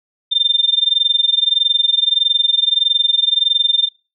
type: tone with amplitude modulation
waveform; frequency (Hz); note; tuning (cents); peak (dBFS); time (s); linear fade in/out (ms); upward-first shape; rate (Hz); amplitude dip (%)
sine; 3600; A7; +39; -8; 0.31-3.89; 20; sine; 21.6; 95
effects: noise-tail reverb RT60 0.3 s tail -23 dB re dry